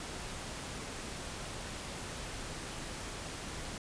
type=noise; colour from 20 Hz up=pink; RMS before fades=-42 dBFS; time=0-3.78 s; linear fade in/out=2 ms; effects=resampled to 22050 Hz